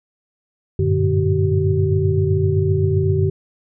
sine tone cluster, 94.7 / 102.5 / 117.6 / 149.2 / 382.6 Hz, F#2 / G#2 / A#2 / D3 / G4, +41 / -22 / +16 / +28 / -42 cents, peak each -18 / -25 / -25 / -20 / -20 dBFS, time 0.79-3.3 s, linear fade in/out 5 ms, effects none

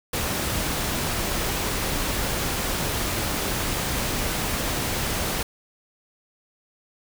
pink noise, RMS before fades -26 dBFS, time 0.13-5.43 s, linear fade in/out 5 ms, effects none

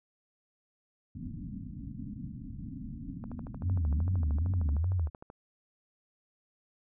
white low-pass noise, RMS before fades -41 dBFS, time 1.15-4.77 s, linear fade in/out 5 ms, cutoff 280 Hz, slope 96 dB/octave
click train, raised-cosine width 1 ms, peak -32 dBFS, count 28, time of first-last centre 3.24-5.301 s, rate 13.1 Hz
sine tone with vibrato, 82.41 Hz, E2, in tune, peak -26 dBFS, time 3.62-5.1 s, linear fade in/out 50 ms, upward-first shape sine, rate 2.5 Hz, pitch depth 230 cents each way
effects none

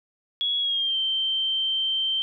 sine tone with pitch glide, 3349 to 3125 Hz, G#7 to G7, +14 to -6 cents, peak -22 dBFS, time 0.41-2.22 s, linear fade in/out 0 ms, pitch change -120 cents, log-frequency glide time 0.59-0.97 s, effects none

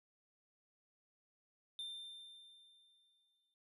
triangle tone with exponential decay, 3587 Hz, A7, 33 cents sharp, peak -40 dBFS, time 1.79-3.54 s, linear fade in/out 1 ms, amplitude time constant 380 ms, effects noise-tail reverb RT60 0.3 s tail -17 dB re dry + resampled to 32000 Hz

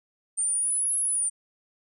sine exponential two-way sweep, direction up then down, 8880 to 10790 to 8990 Hz, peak -23 dBFS, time 0.37-1.3 s, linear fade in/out 20 ms, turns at 0.98 s, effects none

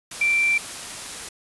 sine tone in noise, 2349 Hz, D7, in tune, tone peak -17 dBFS, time 0.21-0.58 s, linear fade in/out 5 ms, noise white, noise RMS -34 dBFS, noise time 0.11-1.29 s, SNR +14 dB, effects resampled to 24000 Hz

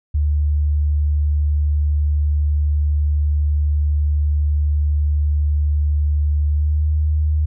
sine tone with pitch glide, 74 to 76.12 Hz, D2 to D#2, +14 to -37 cents, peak -14 dBFS, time 0.14-7.46 s, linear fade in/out 10 ms, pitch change +49 cents, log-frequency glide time 6.5-6.87 s, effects none

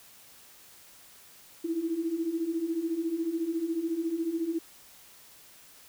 sine beating tone pair, 319.1 / 333.1 Hz, D#4 / E4, +44 / +18 cents, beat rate 14 Hz, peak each -34 / -29 dBFS, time 1.64-4.59 s, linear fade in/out 10 ms, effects white hiss -54 dBFS RMS until 5.88 s

